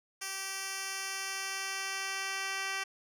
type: tone with band-pass filter sweep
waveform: 10% pulse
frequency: 387.7 Hz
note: G4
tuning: 19 cents flat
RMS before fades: -37 dBFS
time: 0.21-2.84 s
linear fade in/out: 10 ms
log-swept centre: 7200 to 3500 Hz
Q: 0.76
effects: none